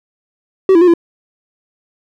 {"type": "tone with pitch steps", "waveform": "triangle", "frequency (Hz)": [381, 333.5, 360.1, 338.9], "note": ["G4", "E4", "F#4", "E4"], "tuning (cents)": [-49, 20, -47, 48], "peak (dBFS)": -3, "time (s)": [0.69, 0.938], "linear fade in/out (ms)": 2, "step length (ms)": 62, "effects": []}